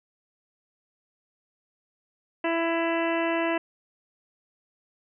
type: harmonic tone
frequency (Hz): 332.6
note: E4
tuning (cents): +16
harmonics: 1 / 2 / 3 / 4 / 5 / 6 / 7 / 8 / 9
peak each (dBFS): -27 / -28 / -32 / -39 / -35 / -35 / -43 / -35 / -43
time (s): 2.44-3.58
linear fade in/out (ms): 5
effects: none